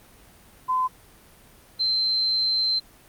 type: tone pair in turn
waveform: sine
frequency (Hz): 1022 / 4108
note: C6 / C8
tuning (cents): -41 / -33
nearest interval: 2 octaves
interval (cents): 2408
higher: second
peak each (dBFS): -20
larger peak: neither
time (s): 0.68-0.88 / 1.79-2.8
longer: second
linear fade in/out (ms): 20
effects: pink hiss -52 dBFS RMS until 3.08 s + Opus 32 kbps